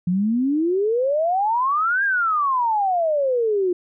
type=exponential two-way sweep; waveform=sine; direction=up then down; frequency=171.9 to 1645 to 349.1 Hz; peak=-17 dBFS; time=0.07-3.73 s; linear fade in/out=5 ms; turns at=2.04 s; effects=none